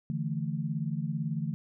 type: chord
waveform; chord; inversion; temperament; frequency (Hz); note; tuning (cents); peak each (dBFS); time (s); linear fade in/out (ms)
sine; D suspended second; none; equal; 146.83 / 164.81 / 220; D3 / E3 / A3; 0 / 0 / 0; -33 / -33 / -36; 0.1-1.54; 0
effects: none